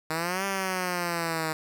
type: exponential two-way sweep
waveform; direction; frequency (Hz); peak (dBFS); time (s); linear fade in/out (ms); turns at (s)
5% pulse; up then down; 156.2 to 197.6 to 156.8; -16; 0.1-1.53; 2; 0.45
effects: none